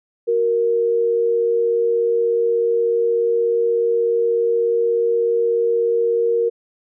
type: tone pair together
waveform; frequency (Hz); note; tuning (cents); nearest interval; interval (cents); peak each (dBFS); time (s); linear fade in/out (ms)
sine; 369.6 / 466.2; F#4 / A#4; -2 / 0; major third; 402; -25 / -15; 0.27-6.5; 20
effects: none